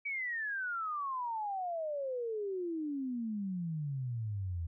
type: exponential sweep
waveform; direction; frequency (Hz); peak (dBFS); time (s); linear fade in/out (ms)
sine; down; 2300 to 80.9; -34; 0.05-4.67; 10
effects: none